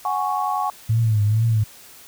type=chord; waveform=sine; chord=F# suspended second; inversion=none; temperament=equal; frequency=740 / 830.6 / 1108.7 Hz; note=F#5 / G#5 / C#6; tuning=0 / 0 / 0 cents; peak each=-25 / -24 / -24 dBFS; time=0.05-0.7 s; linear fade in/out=2 ms
type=tone with vibrato; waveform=sine; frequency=109.1 Hz; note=A2; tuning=14 cents flat; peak=-15 dBFS; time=0.89-1.64 s; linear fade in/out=10 ms; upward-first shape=triangle; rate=2.2 Hz; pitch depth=110 cents each way
effects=white hiss -45 dBFS RMS until 2.07 s